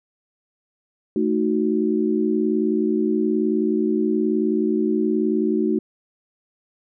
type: chord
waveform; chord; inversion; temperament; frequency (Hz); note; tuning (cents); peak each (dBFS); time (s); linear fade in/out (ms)
sine; D# diminished; second; equal; 220 / 311.1 / 370; A3 / D#4 / F#4; 0 / 0 / 0; -22; 1.16-5.79; 2
effects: none